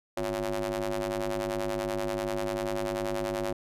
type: ring-modulated tone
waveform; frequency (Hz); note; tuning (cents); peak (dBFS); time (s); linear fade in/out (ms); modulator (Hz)
sawtooth; 102.7; G#2; -19; -22; 0.17-3.53; 5; 457
effects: resampled to 32000 Hz